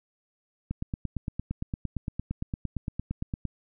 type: click train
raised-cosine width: 5 ms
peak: -18 dBFS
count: 25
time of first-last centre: 0.71-3.453 s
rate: 8.75 Hz
effects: none